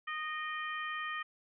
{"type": "harmonic tone with a mistuned harmonic", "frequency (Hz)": 619, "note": "D#5", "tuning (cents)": -9, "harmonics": [2, 3, 4, 5], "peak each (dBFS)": [-39, -39, -46, -47], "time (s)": [0.07, 1.23], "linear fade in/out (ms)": 10, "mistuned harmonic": 4, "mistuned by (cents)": -34, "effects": []}